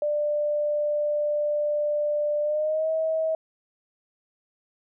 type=tone with pitch glide; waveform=sine; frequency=593 to 639.2 Hz; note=D5 to D#5; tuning=+17 to +47 cents; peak=-22 dBFS; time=0.02-3.35 s; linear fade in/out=2 ms; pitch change=+130 cents; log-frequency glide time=2.42-2.9 s; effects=none